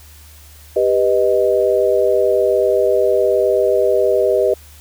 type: chord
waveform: sine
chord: G augmented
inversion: none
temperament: equal with one note detuned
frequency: 395 / 493.9 / 622.3 Hz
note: G4 / B4 / D#5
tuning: +13 / 0 / 0 cents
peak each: -16 dBFS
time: 0.76-4.54 s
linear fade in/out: 5 ms
effects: added 75 Hz sine -41 dBFS peak until 4.8 s + white hiss -45 dBFS RMS until 4.8 s